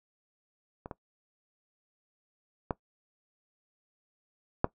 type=clicks; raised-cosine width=1 ms; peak=-26 / -24 / -15 / -9 dBFS; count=4; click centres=0.859 / 0.912 / 2.708 / 4.644 s; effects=noise-tail reverb RT60 0.1 s tail -19 dB re dry